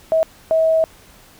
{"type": "tone bursts at uneven times", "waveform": "sine", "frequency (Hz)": 644, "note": "E5", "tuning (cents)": -41, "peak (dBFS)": -12, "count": 2, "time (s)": [[0.12, 0.23], [0.51, 0.84]], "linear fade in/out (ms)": 0, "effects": ["pink hiss -47 dBFS RMS until 1.39 s"]}